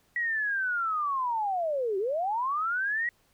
sine linear two-way sweep, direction down then up, 1937 to 370 to 1937 Hz, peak -26 dBFS, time 0.16-3.09 s, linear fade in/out 2 ms, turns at 1.98 s, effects pink hiss -67 dBFS RMS until 3.33 s

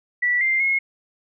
sine tone with pitch steps, 1958 / 2095 / 2164 Hz, B6 / C7 / C#7, -15 / +2 / -42 cents, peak -17 dBFS, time 0.22-0.79 s, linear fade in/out 10 ms, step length 190 ms, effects none

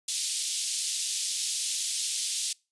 white band-pass noise, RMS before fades -31 dBFS, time 0.08-2.53 s, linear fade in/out 5 ms, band 3200 to 9700 Hz, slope 24 dB/octave, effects noise-tail reverb RT60 0.3 s tail -26 dB re dry + resampled to 24000 Hz

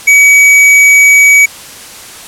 sine tone with hard clipping, 2270 Hz, C#7, 41 cents sharp, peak -3 dBFS, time 0.07-1.46 s, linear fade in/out 10 ms, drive 12 dB, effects white hiss -29 dBFS RMS until 2.27 s + low-pass 11000 Hz 12 dB/octave

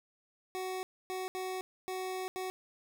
25% pulse tone bursts at uneven times, 372.9 Hz, F#4, 14 cents sharp, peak -32 dBFS, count 5, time 0.55-0.83 / 1.1-1.28 / 1.35-1.61 / 1.88-2.28 / 2.36-2.5 s, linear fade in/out 0 ms, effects none

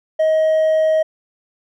sine tone with hard clipping, 631 Hz, D#5, 24 cents sharp, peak -13 dBFS, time 0.19-1.03 s, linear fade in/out 10 ms, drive 2 dB, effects none

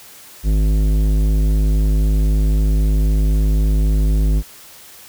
triangle tone with tanh clipping, 51.91 Hz, G#1, in tune, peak -14 dBFS, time 0.43-4.43 s, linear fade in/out 50 ms, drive 18 dB, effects white hiss -41 dBFS RMS until 5.08 s

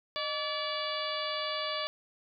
harmonic tone with a mistuned harmonic, 576 Hz, D5, 34 cents flat, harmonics 1 / 2 / 3 / 4 / 5 / 6 / 7 / 8, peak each -37 / -37 / -43 / -42 / -41 / -39 / -44 / -41 dBFS, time 0.16-1.87 s, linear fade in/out 0 ms, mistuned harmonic 1, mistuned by +110 cents, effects none

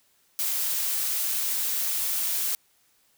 blue noise, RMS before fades -27 dBFS, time 0.39-2.55 s, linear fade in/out 0 ms, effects white hiss -65 dBFS RMS until 3.17 s

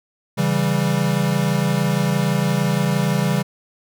square chord, C# diminished, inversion none, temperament equal, 138.59 / 164.81 / 196 Hz, C#3 / E3 / G3, 0 / 0 / 0 cents, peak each -22 dBFS, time 0.37-3.43 s, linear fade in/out 20 ms, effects none

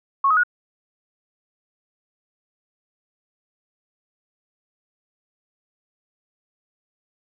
sine tone with pitch steps, 1100 / 1263.6 / 1451.5 Hz, C#6 / D#6 / F#6, -14 / +26 / -34 cents, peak -14 dBFS, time 0.24-0.435 s, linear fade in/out 5 ms, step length 65 ms, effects none

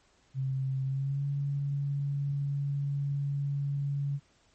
sine tone with pitch glide, 133.3 to 141.23 Hz, C3 to C#3, +33 to +33 cents, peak -28 dBFS, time 0.34-4.2 s, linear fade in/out 50 ms, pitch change +100 cents, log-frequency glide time 0.85-1.25 s, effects pink hiss -66 dBFS RMS until 4.54 s + MP3 32 kbps

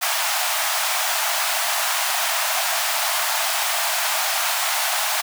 pink high-pass noise, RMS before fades -22 dBFS, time 0.01-5.22 s, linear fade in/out 20 ms, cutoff 630 Hz, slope 96 dB/octave, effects none

